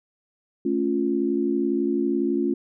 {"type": "chord", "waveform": "sine", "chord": "A augmented", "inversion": "none", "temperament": "equal with one note detuned", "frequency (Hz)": [219.2, 277.2, 349.2], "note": ["A3", "C#4", "E#4"], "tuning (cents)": [-6, 0, 0], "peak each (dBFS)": [-27, -24, -24], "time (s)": [0.65, 2.54], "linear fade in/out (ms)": 5, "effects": []}